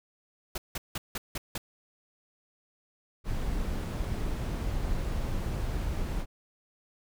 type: noise bursts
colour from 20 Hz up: pink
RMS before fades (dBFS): -34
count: 6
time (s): 0.55-1.58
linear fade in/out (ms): 5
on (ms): 30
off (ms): 170
type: noise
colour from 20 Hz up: brown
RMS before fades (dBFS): -31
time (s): 3.24-6.26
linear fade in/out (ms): 50
effects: none